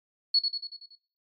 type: tone with echo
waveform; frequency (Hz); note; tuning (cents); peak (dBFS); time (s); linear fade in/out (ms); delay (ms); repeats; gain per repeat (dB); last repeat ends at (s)
sine; 4380; C#8; -22; -19; 0.34-0.39; 5; 94; 6; -5; 0.954
effects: noise-tail reverb RT60 0.4 s tail -17 dB re dry + MP3 64 kbps